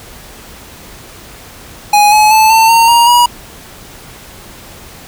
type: tone with pitch steps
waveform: square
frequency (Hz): 830.6 / 851.5 / 872.9 / 894.9 / 917.4 / 940.4 / 964.1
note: G#5 / G#5 / A5 / A5 / A#5 / A#5 / B5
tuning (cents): 0 / +43 / -14 / +29 / -28 / +15 / -42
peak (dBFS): -5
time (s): 1.93-3.26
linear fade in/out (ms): 5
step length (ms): 190
effects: pink hiss -34 dBFS RMS until 5.07 s